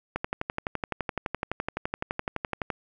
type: click train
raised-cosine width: 0.5 ms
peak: -13 dBFS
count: 31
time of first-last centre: 0.16-2.702 s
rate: 11.8 Hz
effects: none